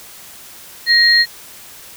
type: tone pair together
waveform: sine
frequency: 1884 / 4229 Hz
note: A#6 / C8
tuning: +18 / +18 cents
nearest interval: octave + major second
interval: 1400 cents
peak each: -11 dBFS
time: 0.86-1.26 s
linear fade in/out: 50 ms
effects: white hiss -38 dBFS RMS until 1.96 s